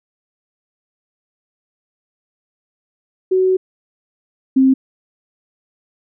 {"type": "tone pair in turn", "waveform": "sine", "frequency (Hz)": [373.9, 264.4], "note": ["F#4", "C4"], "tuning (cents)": [18, 18], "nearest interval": "tritone", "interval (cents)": 600, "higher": "first", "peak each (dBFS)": [-11, -8], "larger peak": "second", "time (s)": [[3.31, 3.57], [4.56, 4.74]], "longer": "first", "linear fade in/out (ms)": 10, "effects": []}